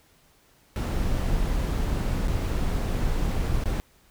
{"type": "noise with dropouts", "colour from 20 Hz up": "brown", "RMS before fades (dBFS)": -25, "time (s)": [0.76, 3.8], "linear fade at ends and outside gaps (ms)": 0, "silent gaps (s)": [[2.274, 2.282], [3.638, 3.657]], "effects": ["pink hiss -60 dBFS RMS until 4.1 s"]}